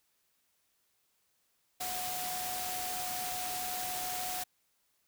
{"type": "tone in noise", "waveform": "sine", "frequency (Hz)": 731, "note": "F#5", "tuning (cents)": -21, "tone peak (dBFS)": -39, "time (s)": [1.8, 4.44], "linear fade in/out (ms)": 10, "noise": "white", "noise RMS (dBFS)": -38, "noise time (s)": [1.8, 4.44], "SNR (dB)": -4, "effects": ["white hiss -75 dBFS RMS until 5.07 s"]}